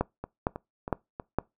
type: two click trains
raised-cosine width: 1 ms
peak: -11 / -21 dBFS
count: 4 / 4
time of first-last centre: 0.01-1.386 / 0.24-1.198 s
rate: 2.18 / 3.13 Hz
effects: noise-tail reverb RT60 0.2 s tail -23 dB re dry